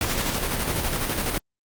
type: noise with tremolo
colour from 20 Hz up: pink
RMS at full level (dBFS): -24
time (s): 0.01-1.38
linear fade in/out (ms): 2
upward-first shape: square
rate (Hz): 12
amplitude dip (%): 35
effects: Opus 48 kbps